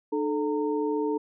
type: tone cluster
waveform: sine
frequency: 301.5 / 435.7 / 918 Hz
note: D4 / A4 / A#5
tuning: +46 / -17 / -27 cents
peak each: -28 / -27 / -34 dBFS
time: 0.12-1.18 s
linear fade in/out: 10 ms
effects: none